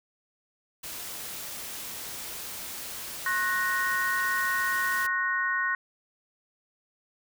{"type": "noise", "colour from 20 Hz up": "white", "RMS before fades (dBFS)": -38, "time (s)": [0.83, 5.07], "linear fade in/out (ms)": 10}
{"type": "chord", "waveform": "sine", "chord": "F# major", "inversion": "second", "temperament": "equal with one note detuned", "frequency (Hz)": [1080.3, 1480, 1864.7], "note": ["C#6", "F#6", "A#6"], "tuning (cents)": [-45, 0, 0], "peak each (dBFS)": [-31, -29, -28], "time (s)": [3.26, 5.75], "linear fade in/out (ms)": 2}
{"effects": []}